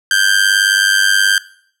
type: tone with amplitude modulation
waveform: sawtooth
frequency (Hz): 1574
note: G6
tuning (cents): +7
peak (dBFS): -3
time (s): 0.11-1.38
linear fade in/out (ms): 2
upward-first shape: sine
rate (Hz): 98.8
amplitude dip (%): 80
effects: noise-tail reverb RT60 0.6 s tail -19 dB re dry + low-pass 12000 Hz 12 dB/octave